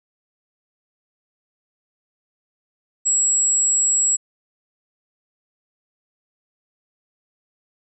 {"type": "tone", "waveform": "sine", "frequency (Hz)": 7720, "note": "B8", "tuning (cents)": -40, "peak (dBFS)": -15, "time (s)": [3.05, 4.17], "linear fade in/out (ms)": 20, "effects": []}